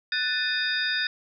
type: tone cluster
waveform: sine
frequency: 1491 / 1766 / 2482 / 3666 / 4880 Hz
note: F#6 / A6 / D#7 / A#7 / D#8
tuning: +13 / +6 / -5 / -30 / -34 cents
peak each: -30 / -28 / -35 / -30 / -31 dBFS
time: 0.12-1.07 s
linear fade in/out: 2 ms
effects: none